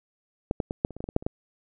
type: clicks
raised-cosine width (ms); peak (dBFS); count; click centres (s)
2; -11 / -12 / -16 / -8 / -27 / -26 / -21 / -21 / -21 / -7 / -27 / -13; 12; 0.511 / 0.602 / 0.709 / 0.849 / 0.907 / 0.966 / 1.005 / 1.041 / 1.089 / 1.164 / 1.225 / 1.265
effects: none